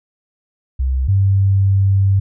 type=tone pair in turn; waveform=sine; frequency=65.2 / 97.69 Hz; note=C2 / G2; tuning=-5 / -5 cents; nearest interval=perfect fifth; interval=700 cents; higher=second; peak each=-14 / -10 dBFS; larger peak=second; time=0.79-1.08 / 1.08-2.2 s; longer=second; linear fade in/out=10 ms; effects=none